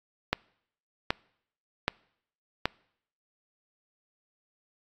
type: click train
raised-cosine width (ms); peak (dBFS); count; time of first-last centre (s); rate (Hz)
0.3; -8; 4; 0.33-2.656; 1.29
effects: noise-tail reverb RT60 0.7 s tail -25 dB re dry + AAC 64 kbps